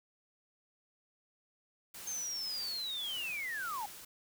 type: noise with tremolo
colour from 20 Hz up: white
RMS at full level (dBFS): -47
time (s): 1.94-4.05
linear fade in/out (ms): 5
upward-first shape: sine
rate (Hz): 1.8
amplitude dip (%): 35
type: linear sweep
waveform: sine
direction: down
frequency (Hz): 6400 to 784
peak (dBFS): -36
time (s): 2.07-3.86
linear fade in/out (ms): 5
effects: none